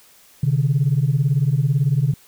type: beating tone pair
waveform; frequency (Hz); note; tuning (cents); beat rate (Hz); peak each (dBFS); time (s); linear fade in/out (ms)
sine; 130.6 / 148.6; C3 / D3; -3 / +21; 18; -17; 0.43-2.14; 5
effects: tanh soft clip ceiling -9 dBFS + white hiss -51 dBFS RMS until 2.27 s